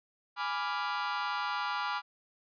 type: chord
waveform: 40% pulse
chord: G# diminished seventh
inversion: none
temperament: equal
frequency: 830.6 / 987.8 / 1174.7 / 1396.9 Hz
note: G#5 / B5 / D6 / F6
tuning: 0 / 0 / 0 / 0 cents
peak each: -37 / -36 / -36 / -36 dBFS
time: 0.36-2.02 s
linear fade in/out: 50 ms
effects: resampled to 11025 Hz